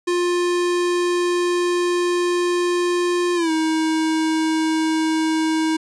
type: tone with pitch glide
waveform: square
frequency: 352.6 to 317.8 Hz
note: F4 to D#4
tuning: +17 to +37 cents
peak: -18 dBFS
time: 0.07-5.77 s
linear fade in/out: 10 ms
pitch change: -180 cents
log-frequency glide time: 3.35-3.51 s
effects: resampled to 22050 Hz